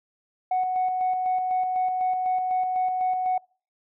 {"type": "tone with tremolo", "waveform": "sine", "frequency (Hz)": 740, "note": "F#5", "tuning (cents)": 0, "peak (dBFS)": -19, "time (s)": [0.51, 3.38], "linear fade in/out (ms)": 5, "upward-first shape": "square", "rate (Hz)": 4, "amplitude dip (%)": 35, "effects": ["noise-tail reverb RT60 0.4 s tail -26 dB re dry", "tanh soft clip ceiling -18 dBFS"]}